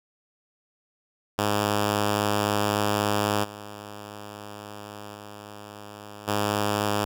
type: tone with level steps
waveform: 5% pulse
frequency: 103.7 Hz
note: G#2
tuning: 2 cents flat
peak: -11 / -27 / -29 / -12 dBFS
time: 1.38-7.05 s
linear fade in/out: 10 ms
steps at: 3.43 / 5.14 / 6.27 s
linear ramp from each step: 20 ms
effects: none